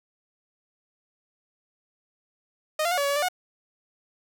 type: tone with pitch steps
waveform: sawtooth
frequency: 618 / 688 / 722 / 568 / 563 / 568 / 589 / 728 Hz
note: D#5 / F5 / F#5 / C#5 / C#5 / C#5 / D5 / F#5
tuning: -12 / -26 / -43 / +42 / +27 / +42 / +5 / -28 cents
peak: -19 dBFS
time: 2.79-3.286 s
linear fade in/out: 5 ms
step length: 62 ms
effects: 10-bit